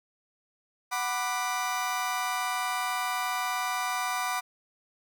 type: chord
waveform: 30% pulse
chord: B minor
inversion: second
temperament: just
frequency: 740.8 / 987.8 / 1185.3 Hz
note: F#5 / B5 / D6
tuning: +2 / 0 / +16 cents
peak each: -30 dBFS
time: 0.91-4.41 s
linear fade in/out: 20 ms
effects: none